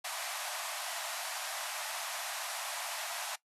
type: band-pass noise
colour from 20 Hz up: pink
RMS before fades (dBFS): -39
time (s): 0.04-3.36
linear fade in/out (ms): 10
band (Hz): 610 to 13000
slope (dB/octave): 96
effects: noise-tail reverb RT60 0.1 s tail -18 dB re dry